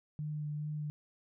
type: tone with vibrato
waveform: sine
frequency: 150.1 Hz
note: D3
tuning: 38 cents sharp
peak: -35 dBFS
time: 0.19-0.9 s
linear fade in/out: 0 ms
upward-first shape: sine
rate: 2.4 Hz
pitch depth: 15 cents each way
effects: none